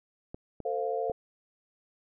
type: clicks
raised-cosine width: 2 ms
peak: -26 dBFS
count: 3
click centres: 0.345 / 0.603 / 1.098 s
type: chord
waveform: sine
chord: F major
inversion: first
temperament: equal with one note detuned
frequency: 449.5 / 523.3 / 698.5 Hz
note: A4 / C5 / F5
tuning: +37 / 0 / 0 cents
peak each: -32 / -33 / -33 dBFS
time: 0.65-1.12 s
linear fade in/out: 5 ms
effects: none